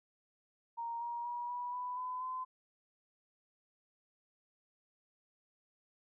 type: tone with pitch steps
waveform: sine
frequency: 932 / 946.6 / 961.5 / 976.6 / 992 / 1007.6 / 1023.4 Hz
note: A#5 / A#5 / B5 / B5 / B5 / B5 / C6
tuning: -1 / +26 / -47 / -20 / +7 / +34 / -39 cents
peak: -37 dBFS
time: 0.77-2.45 s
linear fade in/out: 20 ms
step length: 240 ms
effects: none